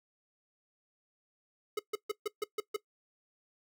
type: tone bursts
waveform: square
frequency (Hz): 424.8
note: G#4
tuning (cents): +39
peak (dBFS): -31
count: 7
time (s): 1.77-2.764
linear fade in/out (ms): 5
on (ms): 22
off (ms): 140
effects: noise-tail reverb RT60 0.1 s tail -19 dB re dry